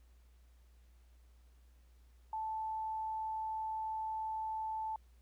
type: tone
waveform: sine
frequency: 877 Hz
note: A5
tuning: 6 cents flat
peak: -36 dBFS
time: 2.33-4.96 s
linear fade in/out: 2 ms
effects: added 60 Hz sine -60 dBFS peak until 5.21 s + pink hiss -75 dBFS RMS until 5.21 s